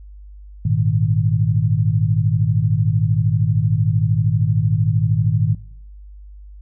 sine chord, Ab suspended second, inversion none, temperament just, 103.83 / 116.8 / 155.74 Hz, Ab2 / Bb2 / Eb3, 0 / +4 / +2 cents, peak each -19 dBFS, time 0.65-5.55 s, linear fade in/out 5 ms, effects noise-tail reverb RT60 0.6 s tail -19 dB re dry + added 50 Hz sine -36 dBFS peak until 6.61 s

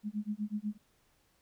sine tone with tremolo, 210 Hz, G#3, 19 cents sharp, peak -30 dBFS, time 0.03-0.78 s, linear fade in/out 50 ms, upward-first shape sine, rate 8.1 Hz, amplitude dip 100%, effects pink hiss -71 dBFS RMS until 1.41 s

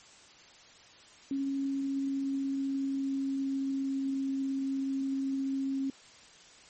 sine tone with pitch glide, 274.2 to 270.6 Hz, C#4 to C#4, -19 to -42 cents, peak -29 dBFS, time 1.31-5.9 s, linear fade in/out 2 ms, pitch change -23 cents, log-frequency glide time 1.61-4.35 s, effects white hiss -55 dBFS RMS until 6.69 s + MP3 32 kbps

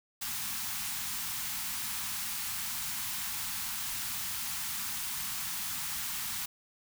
white band-stop noise, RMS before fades -36 dBFS, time 0.21-6.46 s, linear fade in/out 10 ms, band 260 to 790 Hz, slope 48 dB/octave, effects none

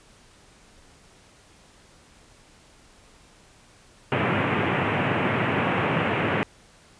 pink band-pass noise, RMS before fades -24 dBFS, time 4.12-6.43 s, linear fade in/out 0 ms, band 100 to 2800 Hz, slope 48 dB/octave, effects pink hiss -54 dBFS RMS until 6.99 s + resampled to 22050 Hz

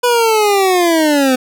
25% pulse linear sweep, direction down, 493.9 to 251.6 Hz, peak -6 dBFS, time 0.03-1.36 s, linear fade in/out 10 ms, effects none

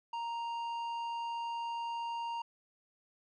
triangle tone with tanh clipping, 932.3 Hz, A#5, in tune, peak -37 dBFS, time 0.13-2.42 s, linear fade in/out 5 ms, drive 13 dB, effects none

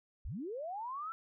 sine linear sweep, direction up, 34.65 to 1350 Hz, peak -38 dBFS, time 0.25-1.12 s, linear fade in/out 0 ms, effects none

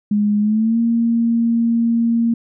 sine tone with pitch glide, 207.7 to 231.8 Hz, G#3 to A#3, 0 to -10 cents, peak -13 dBFS, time 0.11-2.34 s, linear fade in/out 5 ms, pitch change +190 cents, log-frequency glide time 0.4-0.79 s, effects none

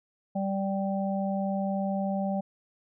harmonic tone, 195.2 Hz, G3, 7 cents flat, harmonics 1 / 3 / 4, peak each -28 / -33 / -34 dBFS, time 0.35-2.41 s, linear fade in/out 10 ms, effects none

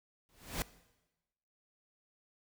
pink noise with exponential growth, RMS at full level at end -33 dBFS, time 0.29-0.62 s, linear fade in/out 0 ms, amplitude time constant 70 ms, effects noise-tail reverb RT60 1.0 s tail -18 dB re dry

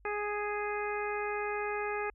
harmonic tone, 415.3 Hz, G#4, in tune, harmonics 1 / 2 / 3 / 4 / 5 / 6, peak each -35 / -38 / -40 / -41 / -42 / -43 dBFS, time 0.05-2.1 s, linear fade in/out 2 ms, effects added 50 Hz sine -58 dBFS peak until 2.14 s

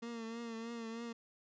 30% pulse tone with vibrato, 230 Hz, A#3, 23 cents flat, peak -39 dBFS, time 0.02-1.13 s, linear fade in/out 10 ms, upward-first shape triangle, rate 3.2 Hz, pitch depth 52 cents each way, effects resampled to 16000 Hz

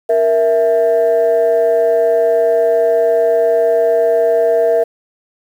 sine tone pair together, 467.8 / 659.3 Hz, A#4 / E5, +6 / 0 cents, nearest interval tritone, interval 594 cents, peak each -11 dBFS, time 0.09-4.84 s, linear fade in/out 10 ms, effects tanh soft clip ceiling -5 dBFS + 7-bit

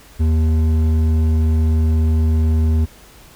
sine tone with hard clipping, 79.4 Hz, D#2, 36 cents sharp, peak -14 dBFS, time 0.19-2.86 s, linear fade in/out 20 ms, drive 8 dB, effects added 50 Hz sine -48 dBFS peak until 3.35 s + pink hiss -45 dBFS RMS until 3.35 s

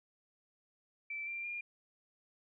sine tone with pitch steps, 2327 / 2368 / 2409 Hz, D7 / D7 / D7, -17 / +14 / +43 cents, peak -38 dBFS, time 1.1-1.61 s, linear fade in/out 5 ms, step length 170 ms, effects none

